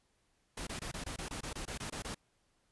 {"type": "noise bursts", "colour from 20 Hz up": "pink", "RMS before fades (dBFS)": -41, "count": 13, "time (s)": [0.57, 2.146], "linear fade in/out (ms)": 5, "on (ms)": 100, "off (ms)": 23, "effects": ["pink hiss -75 dBFS RMS until 2.71 s", "resampled to 24000 Hz"]}